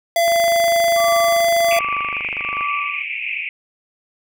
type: tone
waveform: square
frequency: 678 Hz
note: E5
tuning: 49 cents sharp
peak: -14 dBFS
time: 0.16-1.79 s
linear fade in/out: 2 ms
type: click train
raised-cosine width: 0.5 ms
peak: -16 dBFS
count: 59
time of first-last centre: 0.28-2.609 s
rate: 24.9 Hz
type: tone with tremolo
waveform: sine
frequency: 1160 Hz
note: D6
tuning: 22 cents flat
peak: -20 dBFS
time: 0.96-3.05 s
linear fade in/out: 20 ms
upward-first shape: sine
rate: 1.3 Hz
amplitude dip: 100%
type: band-pass noise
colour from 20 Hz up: white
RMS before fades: -25 dBFS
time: 1.71-3.49 s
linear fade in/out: 2 ms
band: 2200 to 2600 Hz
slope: 96 dB/octave
effects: none